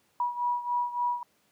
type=beating tone pair; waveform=sine; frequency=969 / 972.5 Hz; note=B5 / B5; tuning=-33 / -27 cents; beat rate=3.5 Hz; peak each=-28 / -32 dBFS; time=0.2-1.23 s; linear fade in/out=2 ms; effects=pink hiss -68 dBFS RMS until 1.51 s + high-pass 150 Hz 12 dB/octave